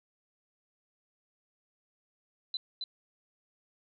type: tone with echo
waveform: sine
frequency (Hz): 4017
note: B7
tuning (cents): +29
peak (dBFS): -31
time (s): 2.54-2.57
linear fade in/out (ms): 2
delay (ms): 270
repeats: 1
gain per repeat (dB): -3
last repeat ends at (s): 2.84
effects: none